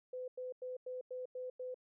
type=tone bursts; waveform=sine; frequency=506 Hz; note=B4; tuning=42 cents sharp; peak=-40 dBFS; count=7; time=0.13-1.744 s; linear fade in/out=5 ms; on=150 ms; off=94 ms; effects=none